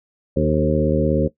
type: harmonic tone with a mistuned harmonic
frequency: 76.6 Hz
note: D#2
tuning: 27 cents flat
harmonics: 1 / 2 / 3 / 4 / 5 / 6 / 7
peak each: -24 / -21 / -22 / -24 / -25 / -24 / -21 dBFS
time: 0.36-1.28 s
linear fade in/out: 10 ms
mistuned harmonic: 5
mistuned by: +24 cents
effects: noise-tail reverb RT60 0.1 s tail -17 dB re dry